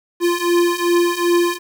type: beating tone pair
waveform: square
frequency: 345.6 / 348.2 Hz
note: F4 / F4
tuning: -18 / -5 cents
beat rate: 2.6 Hz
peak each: -19 / -17 dBFS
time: 0.2-1.59 s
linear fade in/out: 50 ms
effects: 8-bit